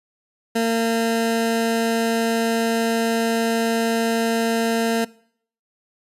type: tone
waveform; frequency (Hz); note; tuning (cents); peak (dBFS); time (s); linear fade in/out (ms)
20% pulse; 228.3; A#3; -36; -13; 0.55-5.05; 10
effects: noise-tail reverb RT60 0.6 s tail -22 dB re dry + resampled to 32000 Hz